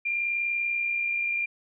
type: tone with amplitude modulation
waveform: sine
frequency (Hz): 2392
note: D7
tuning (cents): +31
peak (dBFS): -23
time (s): 0.05-1.46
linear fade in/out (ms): 10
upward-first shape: sine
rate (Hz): 60.6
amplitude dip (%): 40
effects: none